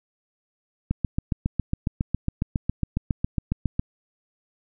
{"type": "click train", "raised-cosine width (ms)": 5, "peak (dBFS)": -10, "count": 22, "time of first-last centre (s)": [0.91, 3.795], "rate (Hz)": 7.28, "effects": []}